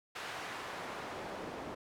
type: noise with band-pass filter sweep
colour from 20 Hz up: pink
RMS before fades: -43 dBFS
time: 0.15-1.75 s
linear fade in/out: 10 ms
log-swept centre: 1700 to 480 Hz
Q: 0.72
effects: none